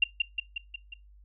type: tone with echo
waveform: sine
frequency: 2776 Hz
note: F7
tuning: 11 cents flat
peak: -17 dBFS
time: 0.02-0.04 s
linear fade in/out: 5 ms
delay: 180 ms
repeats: 5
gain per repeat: -4 dB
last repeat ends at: 0.94 s
effects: noise-tail reverb RT60 0.2 s tail -20 dB re dry + added 50 Hz sine -52 dBFS peak until 1.24 s